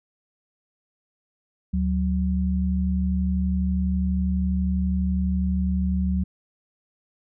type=tone pair together; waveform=sine; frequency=73.8 / 185.96 Hz; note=D2 / F#3; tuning=+9 / +9 cents; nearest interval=octave + major third; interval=1600 cents; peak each=-23 dBFS; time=1.73-6.24 s; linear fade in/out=10 ms; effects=none